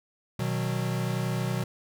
square chord, B major, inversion none, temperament equal, 123.47 / 155.56 / 185 Hz, B2 / D#3 / F#3, 0 / 0 / 0 cents, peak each -30 / -34 / -33 dBFS, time 0.39-1.64 s, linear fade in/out 5 ms, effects none

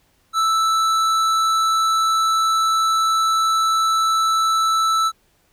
sine tone with hard clipping, 1318.5 Hz, E6, in tune, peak -17 dBFS, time 0.33-5.12 s, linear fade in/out 50 ms, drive 12 dB, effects pink hiss -61 dBFS RMS until 5.52 s

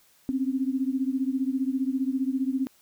sine beating tone pair, 259.2 / 274.2 Hz, C4 / C#4, -16 / -19 cents, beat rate 15 Hz, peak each -26 / -28 dBFS, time 0.29-2.67 s, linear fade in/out 0 ms, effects white hiss -61 dBFS RMS until 2.81 s

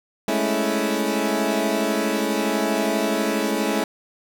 20% pulse chord, A major seventh, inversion third, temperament equal, 207.7 / 220 / 277.2 / 329.6 Hz, G#3 / A3 / C#4 / E4, 0 / 0 / 0 / 0 cents, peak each -21 dBFS, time 0.28-3.84 s, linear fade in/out 2 ms, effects none

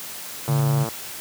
click train, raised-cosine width 1 ms, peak -15 dBFS, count 47, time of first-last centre 0.48-0.887 s, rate 113 Hz
sine tone, 140.7 Hz, C#3, 26 cents sharp, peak -17 dBFS, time 0.48-0.85 s, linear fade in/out 20 ms
effects white hiss -35 dBFS RMS until 1.2 s + high-pass 80 Hz 12 dB/octave

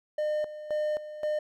triangle tone with tremolo, 606 Hz, D#5, 46 cents flat, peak -24 dBFS, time 0.18-1.39 s, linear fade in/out 5 ms, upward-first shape square, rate 1.9 Hz, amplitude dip 75%, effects none

